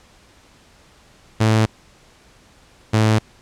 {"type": "tone pair in turn", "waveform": "sawtooth", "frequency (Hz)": [110, 109.18], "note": ["A2", "A2"], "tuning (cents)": [0, -13], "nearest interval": "unison", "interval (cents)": 13, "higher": "first", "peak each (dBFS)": -9, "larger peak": "neither", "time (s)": [[1.4, 1.66], [2.93, 3.19]], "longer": "neither", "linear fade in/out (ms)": 10, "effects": ["pink hiss -51 dBFS RMS until 3.41 s", "low-pass 8000 Hz 12 dB/octave"]}